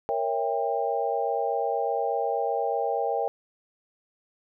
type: chord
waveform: sine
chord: A# diminished seventh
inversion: none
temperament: equal with one note detuned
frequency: 466.2 / 554.4 / 659.3 / 795.9 Hz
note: A#4 / C#5 / E5 / G5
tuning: 0 / 0 / 0 / +26 cents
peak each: -29 / -31 / -31 / -28 dBFS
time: 0.09-3.28 s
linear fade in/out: 0 ms
effects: none